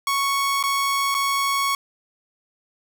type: tone with dropouts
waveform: sawtooth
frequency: 1108.7 Hz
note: C#6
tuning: in tune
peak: -16 dBFS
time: 0.07-1.75 s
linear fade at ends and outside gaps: 2 ms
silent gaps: 0.628-0.637 / 1.144-1.148 s
effects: none